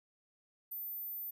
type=tone; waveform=sine; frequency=14080 Hz; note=A9; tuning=in tune; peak=-39 dBFS; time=0.71-1.31 s; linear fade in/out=10 ms; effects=none